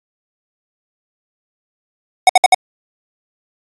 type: tone bursts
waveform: square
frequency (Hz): 740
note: F#5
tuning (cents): 0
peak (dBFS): -4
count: 4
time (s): 2.27-2.545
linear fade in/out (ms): 2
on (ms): 23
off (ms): 61
effects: AAC 32 kbps